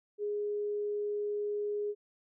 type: tone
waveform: sine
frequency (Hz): 414.4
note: G#4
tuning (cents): -4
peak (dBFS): -31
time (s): 0.18-1.95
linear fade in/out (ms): 50
effects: none